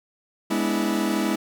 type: chord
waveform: 40% pulse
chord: E dominant seventh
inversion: first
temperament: equal with one note detuned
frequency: 207.7 / 246.9 / 293.7 / 326.6 Hz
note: G#3 / B3 / D4 / E4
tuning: 0 / 0 / 0 / -16 cents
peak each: -25 / -28 / -29 / -25 dBFS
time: 0.5-1.36 s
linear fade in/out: 10 ms
effects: none